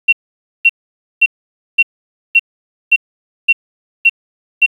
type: tone bursts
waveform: sine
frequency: 2731 Hz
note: F7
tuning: 39 cents flat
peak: -4 dBFS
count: 9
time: 0.08-4.663 s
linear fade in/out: 10 ms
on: 47 ms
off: 520 ms
effects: 7-bit